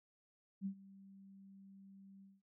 sine tone with ADSR envelope, 194.9 Hz, G3, 10 cents flat, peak -36 dBFS, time 0.61-2.42 s, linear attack 48 ms, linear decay 83 ms, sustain -20 dB, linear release 200 ms, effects none

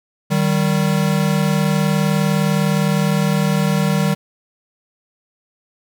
square tone pair together, 154.23 / 193.9 Hz, D#3 / G3, -15 / -19 cents, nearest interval major third, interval 396 cents, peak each -18 dBFS, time 0.3-4.15 s, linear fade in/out 20 ms, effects none

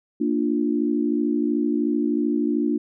sine chord, Bb major, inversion none, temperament equal with one note detuned, 233.1 / 296 / 349.2 Hz, Bb3 / D4 / F4, 0 / +14 / 0 cents, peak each -24 / -22 / -26 dBFS, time 0.2-2.78 s, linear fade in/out 10 ms, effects none

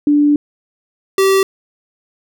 sine / square tone pair in turn, 292.8 / 386.8 Hz, D4 / G4, -5 / -23 cents, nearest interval perfect fourth, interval 482 cents, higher second, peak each -8 / -10 dBFS, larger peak first, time 0.07-0.36 / 1.18-1.43 s, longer first, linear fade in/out 2 ms, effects none

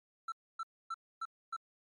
triangle tone bursts, 1336 Hz, E6, 23 cents sharp, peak -34 dBFS, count 5, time 0.28-1.565 s, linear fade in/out 5 ms, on 41 ms, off 270 ms, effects MP3 48 kbps

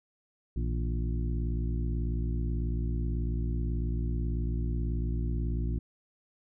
harmonic tone with a mistuned harmonic, 58.27 Hz, A#1, in tune, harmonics 1 / 2 / 3 / 4 / 5 / 6, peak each -29 / -35 / -39 / -41 / -43 / -45 dBFS, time 0.56-5.79 s, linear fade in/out 5 ms, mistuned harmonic 3, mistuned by -110 cents, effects none

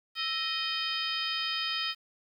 harmonic tone with a mistuned harmonic, 622.3 Hz, D#5, in tune, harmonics 2 / 3 / 4 / 5 / 6 / 7 / 8, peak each -38 / -39 / -38 / -34 / -39 / -42 / -36 dBFS, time 0.15-1.95 s, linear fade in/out 50 ms, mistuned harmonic 2, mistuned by +99 cents, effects 10-bit

